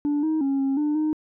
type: tone with pitch steps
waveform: sine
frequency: 291.8 / 314.5 / 274.3 / 271.4 / 298 / 308.3 Hz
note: D4 / D#4 / C#4 / C#4 / D4 / D#4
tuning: -11 / +19 / -18 / -36 / +25 / -16 cents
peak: -18 dBFS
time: 0.05-1.13 s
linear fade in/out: 0 ms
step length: 180 ms
effects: tanh soft clip ceiling -19 dBFS